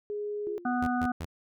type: tone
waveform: sine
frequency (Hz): 415.3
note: G#4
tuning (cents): 0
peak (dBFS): -31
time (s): 0.1-0.58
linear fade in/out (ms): 0
type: tone with exponential decay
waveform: sine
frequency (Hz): 349.2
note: F4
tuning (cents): 0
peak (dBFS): -34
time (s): 0.47-1.03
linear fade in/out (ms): 0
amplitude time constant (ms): 120
type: harmonic tone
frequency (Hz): 246.9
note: B3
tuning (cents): 0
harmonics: 1 / 3 / 5 / 6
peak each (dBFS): -28 / -31 / -37 / -36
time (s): 0.65-1.12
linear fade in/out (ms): 5
type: tone bursts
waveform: sawtooth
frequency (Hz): 82.41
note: E2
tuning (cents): 0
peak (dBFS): -30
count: 3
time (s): 0.82-1.253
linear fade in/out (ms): 5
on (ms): 51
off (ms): 140
effects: none